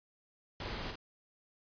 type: noise with echo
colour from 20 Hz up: pink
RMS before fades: -41 dBFS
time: 0.6-0.91 s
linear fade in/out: 2 ms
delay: 46 ms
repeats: 1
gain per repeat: -4 dB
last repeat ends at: 0.956 s
effects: resampled to 11025 Hz